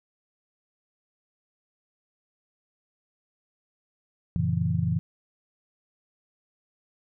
sine chord, F# dominant seventh, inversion none, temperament just, 92.5 / 115.62 / 138.75 / 166.5 Hz, F#2 / A#2 / C#3 / E3, 0 / -14 / +2 / +18 cents, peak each -29 / -29 / -30 / -26 dBFS, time 4.36-4.99 s, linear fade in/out 0 ms, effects none

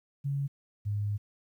sine tone pair in turn, 140 / 103.11 Hz, C#3 / G#2, +18 / -12 cents, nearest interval perfect fourth, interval 530 cents, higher first, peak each -28 dBFS, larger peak neither, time 0.24-0.48 / 0.85-1.18 s, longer second, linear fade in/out 20 ms, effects 11-bit

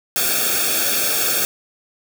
white noise with comb filter, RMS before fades -19 dBFS, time 0.16-1.45 s, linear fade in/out 0 ms, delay 1 ms, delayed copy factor -1, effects none

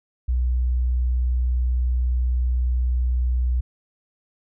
sine tone, 61.8 Hz, B1, 2 cents sharp, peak -18 dBFS, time 0.28-3.61 s, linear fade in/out 10 ms, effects none

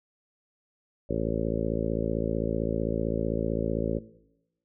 harmonic tone, 55.6 Hz, A1, 19 cents sharp, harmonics 1 / 2 / 3 / 4 / 5 / 6 / 7 / 8 / 9 / 10, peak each -35 / -35 / -35 / -35 / -35 / -35 / -35 / -35 / -35 / -35 dBFS, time 1.09-3.99 s, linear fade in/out 10 ms, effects noise-tail reverb RT60 0.9 s tail -18 dB re dry

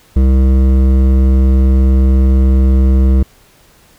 sine tone with hard clipping, 65.6 Hz, C2, 5 cents sharp, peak -8 dBFS, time 0.16-3.23 s, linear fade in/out 5 ms, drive 12 dB, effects pink hiss -47 dBFS RMS until 3.98 s

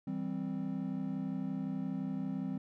triangle chord, C major, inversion first, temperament equal with one note detuned, 164.15 / 196 / 261.6 Hz, E3 / G3 / C4, -7 / 0 / 0 cents, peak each -39 / -36 / -36 dBFS, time 0.07-2.58 s, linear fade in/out 5 ms, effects none

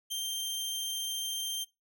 sawtooth tone, 3157 Hz, G7, 12 cents sharp, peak -29 dBFS, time 0.1-1.65 s, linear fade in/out 20 ms, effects noise-tail reverb RT60 0.2 s tail -20 dB re dry

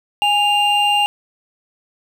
triangle tone pair together, 823.5 / 2794 Hz, G#5 / F7, -15 / 0 cents, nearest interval octave + major sixth, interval 2115 cents, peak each -14 dBFS, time 0.22-1.06 s, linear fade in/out 0 ms, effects none

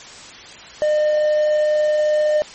triangle tone, 606 Hz, D#5, 46 cents flat, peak -12 dBFS, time 0.82-2.42 s, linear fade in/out 0 ms, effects white hiss -38 dBFS RMS until 2.54 s + MP3 32 kbps

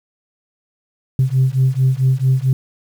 sine beating tone pair, 129 / 133.5 Hz, C3 / C3, -24 / +35 cents, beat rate 4.5 Hz, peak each -14 dBFS, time 1.19-2.53 s, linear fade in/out 2 ms, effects tanh soft clip ceiling -7 dBFS + 7-bit

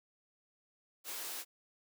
white high-pass noise, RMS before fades -42 dBFS, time 1.04-1.45 s, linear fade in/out 50 ms, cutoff 310 Hz, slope 24 dB/octave, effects none

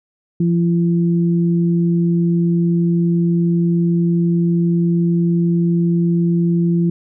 sine tone pair together, 171.3 / 339.6 Hz, F3 / F4, -33 / -48 cents, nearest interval octave, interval 1185 cents, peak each -13 / -21 dBFS, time 0.4-6.9 s, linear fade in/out 5 ms, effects none

